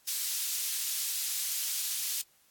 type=high-pass noise; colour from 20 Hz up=pink; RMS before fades=-33 dBFS; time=0.07-2.22 s; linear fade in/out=10 ms; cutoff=4900 Hz; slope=12 dB/octave; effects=white hiss -65 dBFS RMS until 2.5 s + AAC 64 kbps